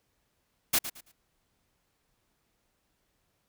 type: noise with echo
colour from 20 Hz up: white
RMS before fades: -24 dBFS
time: 0.73-0.79 s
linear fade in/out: 10 ms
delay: 110 ms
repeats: 3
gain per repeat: -12 dB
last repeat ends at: 1.12 s
effects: pink hiss -75 dBFS RMS until 3.48 s